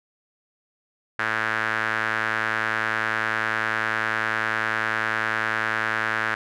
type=tone with band-pass filter; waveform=sawtooth; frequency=110 Hz; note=A2; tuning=in tune; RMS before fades=-25 dBFS; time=1.19-6.35 s; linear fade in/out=5 ms; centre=1600 Hz; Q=3.9; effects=none